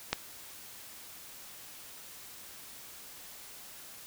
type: click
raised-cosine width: 0.2 ms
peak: -10 dBFS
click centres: 0.13 s
effects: white hiss -49 dBFS RMS until 4.06 s